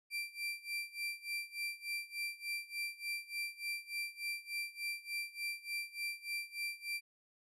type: tone with tremolo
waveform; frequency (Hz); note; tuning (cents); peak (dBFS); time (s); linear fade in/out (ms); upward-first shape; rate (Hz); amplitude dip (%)
35% pulse; 2355; D7; +4; -34; 0.1-7.01; 50; sine; 3.4; 90
effects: resampled to 32000 Hz